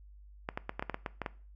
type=clicks; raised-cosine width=0.5 ms; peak=-19 dBFS; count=10; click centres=0.489 / 0.575 / 0.694 / 0.795 / 0.825 / 0.897 / 0.944 / 1.062 / 1.217 / 1.262 s; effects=noise-tail reverb RT60 0.4 s tail -19 dB re dry + added 50 Hz sine -51 dBFS peak until 1.55 s